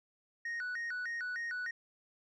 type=tone with vibrato; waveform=sine; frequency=1661.2 Hz; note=G#6; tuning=in tune; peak=-33 dBFS; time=0.45-1.71 s; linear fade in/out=5 ms; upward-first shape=square; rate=3.3 Hz; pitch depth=200 cents each way; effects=tanh soft clip ceiling -35 dBFS